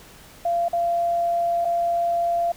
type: tone with dropouts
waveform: sine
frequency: 687 Hz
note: F5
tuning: 29 cents flat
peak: -19 dBFS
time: 0.45-2.52 s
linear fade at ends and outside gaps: 5 ms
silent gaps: 0.684-0.73 / 1.648-1.652 s
effects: pink hiss -47 dBFS RMS until 2.56 s